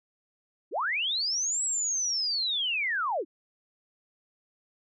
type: linear two-way sweep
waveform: sine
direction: up then down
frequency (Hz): 261.7 to 7870 to 261.7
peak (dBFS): -26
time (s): 0.71-3.25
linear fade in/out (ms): 50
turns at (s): 1.63
effects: none